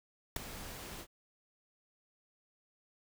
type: noise with ADSR envelope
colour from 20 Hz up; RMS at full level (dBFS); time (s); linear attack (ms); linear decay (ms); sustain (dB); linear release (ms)
pink; -30; 0.36-1.07; 4; 7; -16; 66
effects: none